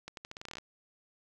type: accelerating click train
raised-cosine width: 0.2 ms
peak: -25 dBFS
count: 13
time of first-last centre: 0.08-0.584 s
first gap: 92 ms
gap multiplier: 0.84
effects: none